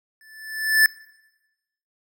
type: tone with exponential growth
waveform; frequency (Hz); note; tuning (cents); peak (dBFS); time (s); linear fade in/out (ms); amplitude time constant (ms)
square; 1752; A6; -8; -11; 0.21-0.86; 1; 140
effects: noise-tail reverb RT60 1.0 s tail -22 dB re dry